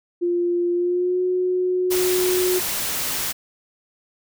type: tone with pitch glide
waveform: sine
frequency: 349.2 to 365.1 Hz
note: F4 to F#4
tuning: 0 to -23 cents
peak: -18 dBFS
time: 0.21-2.6 s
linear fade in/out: 20 ms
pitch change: +77 cents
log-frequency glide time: 0.73-1.21 s
type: noise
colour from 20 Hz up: white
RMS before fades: -25 dBFS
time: 1.9-3.33 s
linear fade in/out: 20 ms
effects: none